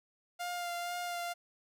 sawtooth tone with vibrato, 701 Hz, F5, 6 cents sharp, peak -32 dBFS, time 0.39-1.34 s, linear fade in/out 20 ms, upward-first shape sine, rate 2.1 Hz, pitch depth 17 cents each way, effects none

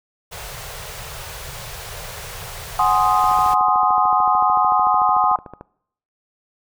pink band-stop noise, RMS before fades -33 dBFS, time 0.31-3.55 s, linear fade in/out 20 ms, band 160 to 420 Hz, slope 48 dB/octave
sine chord, Ab dominant seventh, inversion third, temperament equal, 740 / 830.6 / 1046.5 / 1244.5 Hz, Gb5 / Ab5 / C6 / Eb6, 0 / 0 / 0 / 0 cents, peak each -19 dBFS, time 2.79-5.36 s, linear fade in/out 2 ms
click train, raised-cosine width 1 ms, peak -20 dBFS, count 33, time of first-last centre 3.24-5.61 s, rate 13.5 Hz
effects noise-tail reverb RT60 0.7 s tail -23 dB re dry

